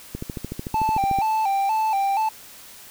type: click train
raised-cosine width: 3 ms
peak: -16 dBFS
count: 15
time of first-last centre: 0.15-1.187 s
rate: 13.5 Hz
type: tone with vibrato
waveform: triangle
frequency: 830.6 Hz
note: G#5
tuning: in tune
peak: -17 dBFS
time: 0.74-2.29 s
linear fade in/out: 5 ms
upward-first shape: square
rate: 2.1 Hz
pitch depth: 93 cents each way
effects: white hiss -44 dBFS RMS until 2.9 s